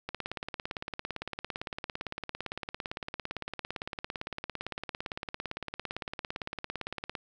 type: click train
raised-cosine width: 0.3 ms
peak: -19 dBFS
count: 126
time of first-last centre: 0.09-7.152 s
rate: 17.7 Hz
effects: none